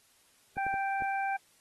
clicks, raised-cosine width 2 ms, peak -31 dBFS, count 4, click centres 0.569 / 0.666 / 0.741 / 1.022 s
harmonic tone, 784 Hz, G5, in tune, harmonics 1 / 2 / 3, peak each -30 / -36 / -40 dBFS, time 0.57-1.37 s, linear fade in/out 10 ms
effects white hiss -65 dBFS RMS until 1.6 s + AAC 32 kbps

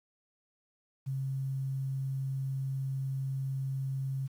sine tone with quantisation, 134.5 Hz, C3, 48 cents sharp, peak -31 dBFS, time 1.06-4.28 s, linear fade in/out 20 ms, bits 10, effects none

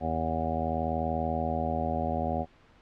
harmonic tone, 80.6 Hz, E2, 38 cents flat, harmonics 1 / 2 / 3 / 4 / 5 / 6 / 7 / 8 / 9 / 10, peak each -34 / -37 / -34 / -42 / -40 / -43 / -35 / -42 / -32 / -40 dBFS, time 0-2.46 s, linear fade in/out 50 ms, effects pink hiss -59 dBFS RMS until 2.81 s + low-pass 3000 Hz 12 dB/octave

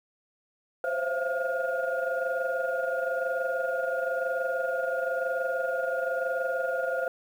sine tone cluster, 518 / 539 / 664 / 690 / 1423 Hz, C5 / C#5 / E5 / F5 / F6, -17 / -49 / +12 / -21 / +32 cents, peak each -30 / -33 / -34 / -35 / -32 dBFS, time 0.84-7.08 s, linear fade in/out 2 ms, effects tanh soft clip ceiling -17 dBFS + 9-bit

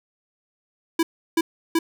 square tone bursts, 329.6 Hz, E4, in tune, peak -17 dBFS, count 3, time 0.99-1.79 s, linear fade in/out 5 ms, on 40 ms, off 340 ms, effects none

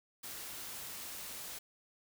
white noise, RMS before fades -45 dBFS, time 0.23-1.59 s, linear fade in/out 10 ms, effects none

